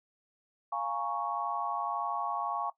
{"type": "chord", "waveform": "sine", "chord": "Bb minor seventh", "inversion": "second", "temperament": "equal", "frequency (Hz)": [698.5, 830.6, 932.3, 1108.7], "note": ["F5", "Ab5", "Bb5", "Db6"], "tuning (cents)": [0, 0, 0, 0], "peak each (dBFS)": [-38, -36, -39, -34], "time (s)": [0.72, 2.7], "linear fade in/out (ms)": 5, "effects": ["noise-tail reverb RT60 0.1 s tail -17 dB re dry"]}